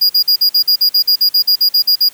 square tone bursts, 4856 Hz, D#8, 43 cents flat, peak -8 dBFS, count 16, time 0.01-2.09 s, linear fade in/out 10 ms, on 85 ms, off 48 ms, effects white hiss -42 dBFS RMS until 2.13 s + high-pass 60 Hz 12 dB/octave

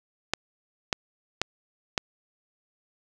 clicks, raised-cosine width 0.2 ms, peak -6 dBFS, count 4, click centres 0.336 / 0.928 / 1.416 / 1.978 s, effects none

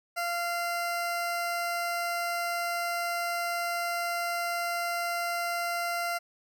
20% pulse tone, 691 Hz, F5, 19 cents flat, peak -24 dBFS, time 0.16-6.19 s, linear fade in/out 20 ms, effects none

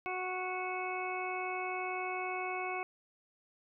harmonic tone, 368.4 Hz, F#4, 7 cents flat, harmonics 1 / 2 / 3 / 4 / 6 / 7, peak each -41 / -39 / -42 / -48 / -41 / -44 dBFS, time 0.06-2.83 s, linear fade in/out 0 ms, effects none

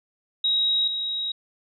sine tone pair in turn, 3812 / 3812 Hz, A#7 / A#7, +38 / +38 cents, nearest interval unison, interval 0 cents, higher neither, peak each -19 / -25 dBFS, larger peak first, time 0.44-0.88 / 0.88-1.32 s, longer neither, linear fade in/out 5 ms, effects none

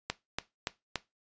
click train, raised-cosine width 0.2 ms, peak -13 dBFS, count 4, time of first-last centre 0.1-0.957 s, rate 3.5 Hz, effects noise-tail reverb RT60 0.2 s tail -17 dB re dry + resampled to 16000 Hz

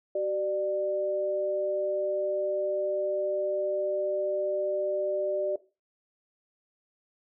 sine tone pair together, 380.2 / 595 Hz, F#4 / D5, +47 / +22 cents, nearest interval minor sixth, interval 775 cents, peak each -31 / -27 dBFS, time 0.15-5.56 s, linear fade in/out 5 ms, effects noise-tail reverb RT60 0.3 s tail -17 dB re dry

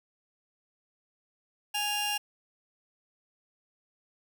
sawtooth tone pair together, 830.6 / 2794 Hz, G#5 / F7, 0 / 0 cents, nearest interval octave + major sixth, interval 2100 cents, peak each -29 / -27 dBFS, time 1.74-2.18 s, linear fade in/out 10 ms, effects none

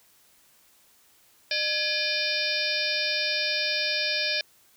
harmonic tone with a mistuned harmonic, 605 Hz, D#5, 49 cents flat, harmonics 1 / 3 / 4 / 5 / 6 / 7 / 8 / 9, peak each -35 / -33 / -30 / -36 / -33 / -34 / -30 / -34 dBFS, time 1.51-4.41 s, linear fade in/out 2 ms, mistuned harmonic 3, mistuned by -130 cents, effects white hiss -60 dBFS RMS until 4.76 s

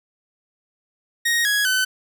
sawtooth tone with pitch steps, 1871 / 1665 / 1516 Hz, A#6 / G#6 / F#6, +6 / +4 / +42 cents, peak -14 dBFS, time 1.25-1.85 s, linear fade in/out 10 ms, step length 200 ms, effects none

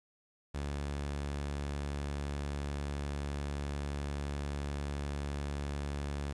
sawtooth tone, 71.5 Hz, D2, 46 cents flat, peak -31 dBFS, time 0.54-6.33 s, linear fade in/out 10 ms, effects resampled to 22050 Hz + 10-bit

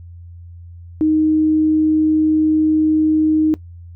sine tone, 311.1 Hz, D#4, in tune, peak -11 dBFS, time 1.01-3.54 s, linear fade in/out 0 ms, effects noise-tail reverb RT60 0.1 s tail -19 dB re dry + added 86 Hz sine -34 dBFS peak until 3.95 s

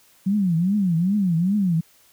sine tone with vibrato, 184.6 Hz, F#3, 4 cents flat, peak -17 dBFS, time 0.26-1.81 s, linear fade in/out 10 ms, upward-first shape triangle, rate 2.5 Hz, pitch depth 260 cents each way, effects white hiss -56 dBFS RMS until 2.12 s

